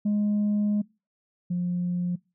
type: tone pair in turn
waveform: sine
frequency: 207.7 / 177.08 Hz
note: G#3 / F3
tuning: 0 / +24 cents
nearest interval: minor third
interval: 276 cents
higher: first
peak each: -19 / -23 dBFS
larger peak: first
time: 0.05-0.82 / 1.5-2.16 s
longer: first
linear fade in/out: 10 ms
effects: noise-tail reverb RT60 0.3 s tail -25 dB re dry + tanh soft clip ceiling -20 dBFS